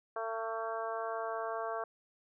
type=harmonic tone; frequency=224.9 Hz; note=A3; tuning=38 cents sharp; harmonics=2 / 3 / 4 / 5 / 6 / 7; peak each=-41 / -38 / -44 / -41 / -45 / -47 dBFS; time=0.16-1.84 s; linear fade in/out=2 ms; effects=none